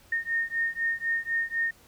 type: beating tone pair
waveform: sine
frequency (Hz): 1835 / 1839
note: A#6 / A#6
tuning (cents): -28 / -24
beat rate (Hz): 4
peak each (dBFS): -29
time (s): 0.12-1.71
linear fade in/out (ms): 5
effects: pink hiss -57 dBFS RMS until 1.87 s